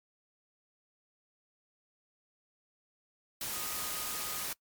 sine tone in noise, 1244.5 Hz, D#6, in tune, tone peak -47 dBFS, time 3.53-4.44 s, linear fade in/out 2 ms, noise white, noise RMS -37 dBFS, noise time 3.41-4.53 s, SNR -13 dB, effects noise-tail reverb RT60 0.1 s tail -23 dB re dry + MP3 96 kbps

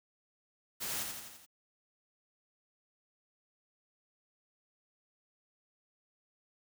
white noise with echo, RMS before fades -38 dBFS, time 0.8-1.04 s, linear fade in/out 20 ms, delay 85 ms, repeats 5, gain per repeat -4 dB, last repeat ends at 1.465 s, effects none

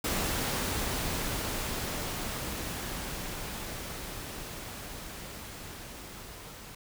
pink noise with level ramp, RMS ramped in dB -30 to -46 dBFS, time 0.04-6.75 s, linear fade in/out 5 ms, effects none

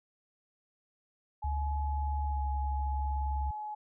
sine tone with vibrato, 847 Hz, G#5, 34 cents sharp, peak -36 dBFS, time 1.42-3.75 s, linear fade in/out 10 ms, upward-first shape triangle, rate 0.67 Hz, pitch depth 11 cents each way
sine tone with pitch glide, 71.2 to 68.54 Hz, C#2 to C#2, +47 to -19 cents, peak -30 dBFS, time 1.44-3.51 s, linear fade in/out 5 ms, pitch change -66 cents, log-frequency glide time 2.24-2.43 s
effects none

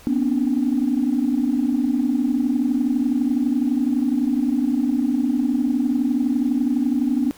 sine tone cluster, 239.4 / 259.1 / 291.2 Hz, A#3 / C4 / D4, +46 / -17 / -15 cents, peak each -21 dBFS, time 0.07-7.31 s, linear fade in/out 0 ms, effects tanh soft clip ceiling -10 dBFS + pink hiss -47 dBFS RMS until 7.37 s

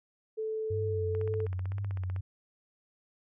sine tone, 437.8 Hz, A4, 9 cents flat, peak -31 dBFS, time 0.37-1.47 s, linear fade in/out 20 ms
sine tone with vibrato, 95.8 Hz, G2, 39 cents flat, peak -31 dBFS, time 0.7-2.21 s, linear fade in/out 10 ms, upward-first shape sine, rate 2 Hz, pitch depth 74 cents each way
click train, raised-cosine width 0.5 ms, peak -31 dBFS, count 17, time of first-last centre 1.15-2.163 s, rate 15.8 Hz
effects none

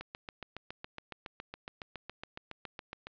click train, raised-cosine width 0.3 ms, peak -25 dBFS, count 23, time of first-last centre 0.01-3.07 s, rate 7.19 Hz, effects resampled to 11025 Hz + 9-bit

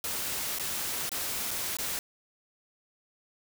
white noise with dropouts, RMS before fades -33 dBFS, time 0.04-1.99 s, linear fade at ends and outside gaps 1 ms, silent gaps 0.586-0.596 / 1.093-1.117 / 1.508-1.512 / 1.769-1.786 s, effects none

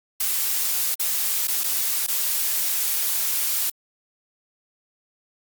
blue noise with dropouts, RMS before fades -23 dBFS, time 0.2-3.7 s, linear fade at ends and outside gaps 5 ms, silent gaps 0.946-0.995 / 1.473-1.481 / 1.636-1.64 / 2.066-2.082 s, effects Opus 48 kbps

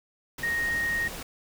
sine tone in noise, 1864.7 Hz, A#6, in tune, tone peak -25 dBFS, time 0.43-1.08 s, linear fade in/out 5 ms, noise pink, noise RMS -38 dBFS, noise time 0.38-1.23 s, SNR +10 dB, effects none

